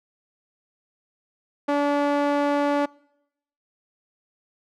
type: tone with band-pass filter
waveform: sawtooth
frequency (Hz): 287.9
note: D4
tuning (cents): -34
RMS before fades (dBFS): -22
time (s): 1.68-2.86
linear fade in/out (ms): 10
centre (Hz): 690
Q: 0.88
effects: noise-tail reverb RT60 0.8 s tail -25 dB re dry